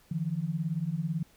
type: beating tone pair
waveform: sine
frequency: 152 / 170 Hz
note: D#3 / F3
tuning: -40 / -46 cents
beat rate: 18 Hz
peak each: -32 / -31 dBFS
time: 0.11-1.23 s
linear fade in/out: 5 ms
effects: pink hiss -62 dBFS RMS until 1.36 s